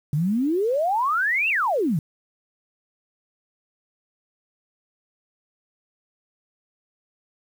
sine exponential two-way sweep, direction up then down, 139.1 to 2794 to 139.1 Hz, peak -19 dBFS, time 0.13-1.99 s, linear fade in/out 2 ms, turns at 1.49 s, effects 8-bit

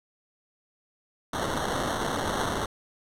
white noise with sample-and-hold, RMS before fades -29 dBFS, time 1.33-2.66 s, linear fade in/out 5 ms, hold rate 2450 Hz, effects low-pass 11000 Hz 12 dB/octave

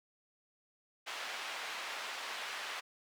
white band-pass noise, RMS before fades -42 dBFS, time 1.06-2.81 s, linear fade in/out 20 ms, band 670 to 2900 Hz, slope 12 dB/octave, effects none

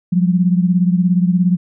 sine beating tone pair, 176.9 / 193.9 Hz, F3 / G3, +23 / -19 cents, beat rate 17 Hz, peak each -12 / -17 dBFS, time 0.12-1.57 s, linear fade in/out 10 ms, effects none

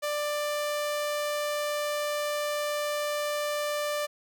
sawtooth tone, 591 Hz, D5, 11 cents sharp, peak -24 dBFS, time 0.02-4.07 s, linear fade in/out 20 ms, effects none

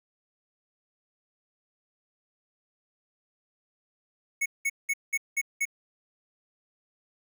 square tone bursts, 2208 Hz, C#7, 7 cents flat, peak -25 dBFS, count 6, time 4.41-5.654 s, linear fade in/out 10 ms, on 49 ms, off 190 ms, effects none

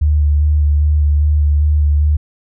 sine tone with vibrato, 74.3 Hz, D2, 21 cents sharp, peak -9 dBFS, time 0.01-2.17 s, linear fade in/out 10 ms, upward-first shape square, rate 2.5 Hz, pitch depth 18 cents each way, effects none

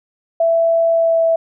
sine tone with pitch glide, 664 to 658.3 Hz, E5 to E5, +12 to -3 cents, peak -11 dBFS, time 0.4-1.36 s, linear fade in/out 5 ms, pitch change -15 cents, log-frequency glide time 0.91-1.24 s, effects none

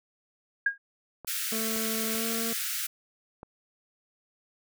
sine tone with exponential decay, 1629 Hz, G#6, 34 cents flat, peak -18 dBFS, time 0.66-0.78 s, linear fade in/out 5 ms, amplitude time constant 25 ms
clicks, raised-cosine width 1 ms, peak -28 dBFS, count 4, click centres 1.247 / 1.762 / 2.152 / 3.431 s
white high-pass noise, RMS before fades -32 dBFS, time 1.27-2.87 s, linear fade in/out 10 ms, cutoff 1300 Hz, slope 96 dB/octave
25% pulse tone with pitch glide, 222.3 to 227.6 Hz, A3 to A#3, +18 to -41 cents, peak -28 dBFS, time 1.52-2.53 s, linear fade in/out 2 ms, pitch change +41 cents, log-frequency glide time 2.14-2.26 s
effects none

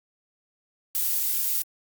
violet noise, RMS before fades -25 dBFS, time 0.95-1.62 s, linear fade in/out 0 ms, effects Opus 48 kbps

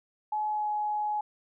sine tone with pitch glide, 850 to 841.7 Hz, G#5 to G#5, +40 to +23 cents, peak -27 dBFS, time 0.32-1.21 s, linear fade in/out 5 ms, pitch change -17 cents, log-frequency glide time 0.49-0.69 s, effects none

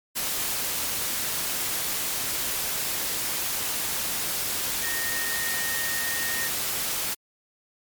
sine tone in noise, 1850 Hz, A#6, 14 cents flat, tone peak -30 dBFS, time 4.82-6.49 s, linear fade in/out 20 ms, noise white, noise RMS -28 dBFS, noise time 0.15-7.15 s, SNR -5 dB, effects MP3 96 kbps

